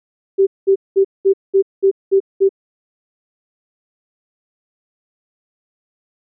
sine tone bursts, 389.3 Hz, G4, 12 cents flat, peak -8 dBFS, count 8, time 0.38-2.492 s, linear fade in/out 20 ms, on 89 ms, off 200 ms, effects none

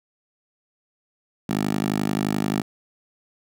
10% pulse tone with high-pass filter, 51.5 Hz, G#1, 14 cents flat, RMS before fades -24 dBFS, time 1.49-2.62 s, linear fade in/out 5 ms, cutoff 200 Hz, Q 1.7, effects none

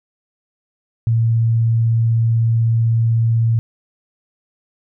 sine tone, 114.5 Hz, A#2, 31 cents flat, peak -12 dBFS, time 1.07-3.59 s, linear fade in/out 0 ms, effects none

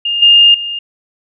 sine tone with level steps, 2822 Hz, F7, 17 cents sharp, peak -13 / -3 / -18 dBFS, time 0.05-0.79 s, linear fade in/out 5 ms, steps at 0.22 / 0.54 s, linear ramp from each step 5 ms, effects none

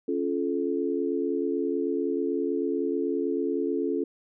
sine chord, Db augmented, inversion none, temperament just, 277.2 / 346.5 / 433.1 Hz, Db4 / F4 / A4, 0 / -14 / -27 cents, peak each -29 dBFS, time 0.08-4.04 s, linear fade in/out 5 ms, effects none

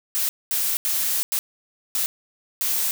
blue noise bursts at uneven times, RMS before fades -23 dBFS, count 6, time 0.15-0.29 / 0.51-0.77 / 0.85-1.23 / 1.32-1.39 / 1.95-2.06 / 2.61-2.91 s, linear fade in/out 0 ms, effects none

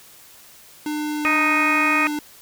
square tone with pitch glide, 300.1 to 297.9 Hz, D4 to D4, +38 to +25 cents, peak -24 dBFS, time 0.86-2.19 s, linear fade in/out 2 ms, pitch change -13 cents, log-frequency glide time 1.01-1.72 s
harmonic tone, 311.1 Hz, D#4, in tune, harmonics 2 / 3 / 4 / 5 / 6 / 7 / 8, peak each -32 / -29 / -22 / -32 / -25 / -26 / -20 dBFS, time 1.25-2.07 s, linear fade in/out 0 ms
effects white hiss -47 dBFS RMS until 2.41 s

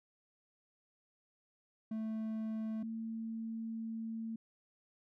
triangle / sine tone pair in turn, 220 / 224.9 Hz, A3 / A3, 0 / +38 cents, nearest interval unison, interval 38 cents, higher second, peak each -34 / -38 dBFS, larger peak first, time 1.91-2.83 / 2.83-4.36 s, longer second, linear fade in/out 5 ms, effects none

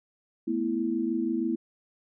sine chord, A suspended second, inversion none, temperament equal with one note detuned, 220 / 246.2 / 329.6 Hz, A3 / B3 / E4, 0 / -5 / 0 cents, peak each -32 / -30 / -28 dBFS, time 0.47-1.56 s, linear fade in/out 10 ms, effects none

